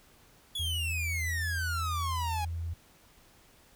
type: exponential sweep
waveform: 45% pulse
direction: down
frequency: 3436 to 816 Hz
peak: -32 dBFS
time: 0.55-2.45 s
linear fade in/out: 5 ms
type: tone with pitch glide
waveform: sine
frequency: 83 to 83.53 Hz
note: E2 to E2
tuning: +12 to +23 cents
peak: -32 dBFS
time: 0.59-2.74 s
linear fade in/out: 10 ms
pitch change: +11 cents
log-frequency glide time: 0.88-1.14 s
effects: pink hiss -60 dBFS RMS until 3.75 s